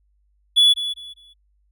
triangle tone with echo, 3418 Hz, G#7, 49 cents sharp, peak -9 dBFS, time 0.56-0.74 s, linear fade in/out 20 ms, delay 200 ms, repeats 3, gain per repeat -12 dB, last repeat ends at 1.34 s, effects added 50 Hz sine -60 dBFS peak until 1.71 s

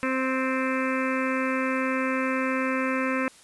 harmonic tone with a mistuned harmonic, 261.6 Hz, C4, in tune, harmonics 1 / 2 / 4 / 5 / 6 / 7 / 8 / 9 / 10, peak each -27 / -30 / -33 / -34 / -35 / -35 / -36 / -37 / -37 dBFS, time 0.03-3.28 s, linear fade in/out 0 ms, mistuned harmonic 7, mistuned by -16 cents, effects white hiss -52 dBFS RMS until 3.43 s + resampled to 24000 Hz

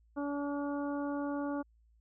harmonic tone, 286.2 Hz, D4, 45 cents flat, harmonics 1 / 2 / 3 / 4 / 5, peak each -34 / -40 / -44 / -46 / -48 dBFS, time 0.16-1.63 s, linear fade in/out 20 ms, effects added 56 Hz sine -63 dBFS peak until 2 s

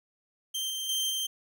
sawtooth tone with level steps, 3144 Hz, G7, 4 cents sharp, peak -27 / -29 / -24 / -26 dBFS, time 0.54-1.27 s, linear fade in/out 10 ms, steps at 0.7 / 0.89 / 1.1 s, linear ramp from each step 2 ms, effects none

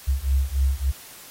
sine beating tone pair, 65.7 / 69.2 Hz, C2 / C#2, +8 / -2 cents, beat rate 3.5 Hz, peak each -22 dBFS, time 0.07-0.92 s, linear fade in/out 20 ms, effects white hiss -44 dBFS RMS until 1.3 s + AAC 48 kbps

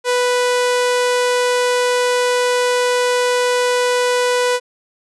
sawtooth tone, 493.9 Hz, B4, in tune, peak -10 dBFS, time 0.04-4.6 s, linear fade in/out 50 ms, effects resampled to 24000 Hz

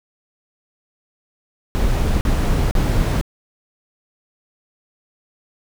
brown noise bursts, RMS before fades -17 dBFS, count 3, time 1.75-3.212 s, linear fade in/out 0 ms, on 460 ms, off 41 ms, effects none

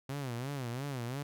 sawtooth tone with vibrato, 130 Hz, C3, 11 cents flat, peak -32 dBFS, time 0.09-1.23 s, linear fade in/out 5 ms, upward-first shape sine, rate 2.9 Hz, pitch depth 180 cents each way, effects none

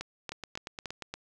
two click trains, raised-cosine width 0.2 ms, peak -21 / -19 dBFS, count 7 / 5, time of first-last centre 0.32-1.023 / 0.01-1.14 s, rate 8.54 / 3.54 Hz, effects none

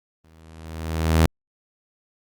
sawtooth tone with exponential growth, 80.3 Hz, E2, 45 cents flat, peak -8 dBFS, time 0.24-1.26 s, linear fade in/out 5 ms, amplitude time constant 220 ms, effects Opus 32 kbps

